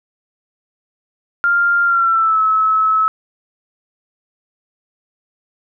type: tone with pitch glide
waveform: sine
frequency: 1396.9 to 1295.8 Hz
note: F6 to E6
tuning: 0 to -30 cents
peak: -11 dBFS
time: 1.44-3.08 s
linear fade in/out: 0 ms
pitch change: -130 cents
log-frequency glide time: 1.84-2.41 s
effects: none